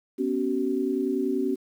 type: chord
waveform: sine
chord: B suspended second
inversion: none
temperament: equal with one note detuned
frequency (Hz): 246.9 / 277.2 / 378.4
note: B3 / C#4 / F#4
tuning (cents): 0 / 0 / +39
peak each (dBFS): -29 / -27 / -27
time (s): 0.18-1.56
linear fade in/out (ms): 20
effects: 9-bit